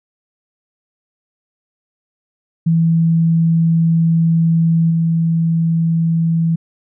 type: tone with level steps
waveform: sine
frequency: 164.81 Hz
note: E3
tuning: in tune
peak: -10 / -12 dBFS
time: 2.66-6.56 s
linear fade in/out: 10 ms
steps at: 4.9 s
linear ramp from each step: 10 ms
effects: none